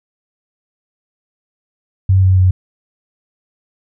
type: tone with pitch steps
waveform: sine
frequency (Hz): 95 / 93.69 / 92.4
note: F#2 / F#2 / F#2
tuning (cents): +46 / +22 / -2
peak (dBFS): -7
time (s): 2.09-2.51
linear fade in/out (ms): 5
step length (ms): 140
effects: none